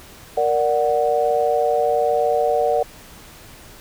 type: chord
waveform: sine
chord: Bb augmented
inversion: none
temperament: equal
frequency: 466.2 / 587.3 / 740 Hz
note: Bb4 / D5 / F#5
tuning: 0 / 0 / 0 cents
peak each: -20 dBFS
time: 0.37-2.83 s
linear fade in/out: 5 ms
effects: pink hiss -43 dBFS RMS until 3.8 s

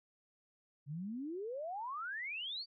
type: exponential sweep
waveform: sine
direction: up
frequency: 135.4 to 4699 Hz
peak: -39 dBFS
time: 0.86-2.66 s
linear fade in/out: 50 ms
effects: none

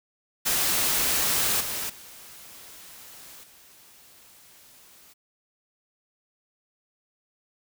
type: noise with level steps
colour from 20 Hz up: white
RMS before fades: -24 / -31 / -46 / -53 dBFS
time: 0.45-5.14 s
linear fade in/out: 20 ms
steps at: 1.6 / 1.89 / 3.43 s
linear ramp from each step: 10 ms
effects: none

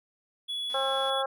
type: tone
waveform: triangle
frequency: 3390 Hz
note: G#7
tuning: 35 cents sharp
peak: -29 dBFS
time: 0.48-1.23 s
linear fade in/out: 20 ms
type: click train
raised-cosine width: 0.2 ms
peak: -35 dBFS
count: 100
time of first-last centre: 0.7-1.098 s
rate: 249 Hz
type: harmonic tone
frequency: 268.8 Hz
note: C4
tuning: 47 cents sharp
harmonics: 2 / 3 / 4 / 5 / 6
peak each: -30 / -32 / -35 / -34 / -41 dBFS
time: 0.74-1.26 s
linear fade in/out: 5 ms
effects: none

